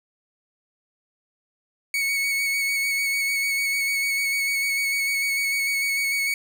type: tone with vibrato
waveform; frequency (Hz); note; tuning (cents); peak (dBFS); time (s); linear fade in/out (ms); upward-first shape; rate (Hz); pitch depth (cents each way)
40% pulse; 2222; C#7; +4; -21; 1.94-6.34; 2; square; 6.7; 16
effects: none